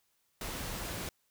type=noise; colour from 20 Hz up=pink; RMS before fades=-39 dBFS; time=0.41-1.09 s; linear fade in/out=2 ms; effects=white hiss -75 dBFS RMS until 1.3 s